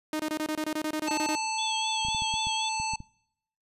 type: tone bursts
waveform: sawtooth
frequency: 308.7 Hz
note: D#4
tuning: 14 cents flat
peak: -24 dBFS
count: 14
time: 0.13-1.353 s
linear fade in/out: 2 ms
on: 66 ms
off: 23 ms
type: harmonic tone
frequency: 880 Hz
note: A5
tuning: in tune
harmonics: 1 / 3 / 5 / 7 / 9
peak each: -30 / -35 / -37 / -38 / -40 dBFS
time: 1.07-2.96 s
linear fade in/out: 5 ms
type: tone with vibrato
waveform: sine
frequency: 3354 Hz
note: G#7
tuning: 16 cents sharp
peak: -31 dBFS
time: 1.58-2.69 s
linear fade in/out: 5 ms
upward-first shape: triangle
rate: 3.9 Hz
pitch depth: 71 cents each way
type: clicks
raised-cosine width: 5 ms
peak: -28 dBFS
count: 9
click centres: 2.05 / 2.085 / 2.148 / 2.221 / 2.34 / 2.47 / 2.8 / 2.936 / 3.004 s
effects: noise-tail reverb RT60 0.8 s tail -26 dB re dry + resampled to 32000 Hz